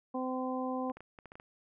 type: harmonic tone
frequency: 257.1 Hz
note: C4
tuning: 30 cents flat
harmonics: 1 / 2 / 3 / 4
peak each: -35 / -38 / -40 / -41 dBFS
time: 0.14-0.92 s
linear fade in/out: 10 ms
type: clicks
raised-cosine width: 0.5 ms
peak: -34 dBFS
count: 8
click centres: 0.899 / 0.97 / 1.006 / 1.188 / 1.257 / 1.319 / 1.355 / 1.399 s
effects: none